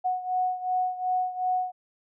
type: beating tone pair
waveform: sine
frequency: 735 / 737.7 Hz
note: F#5 / F#5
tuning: -12 / -5 cents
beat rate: 2.7 Hz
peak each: -26 / -30 dBFS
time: 0.04-1.72 s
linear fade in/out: 20 ms
effects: none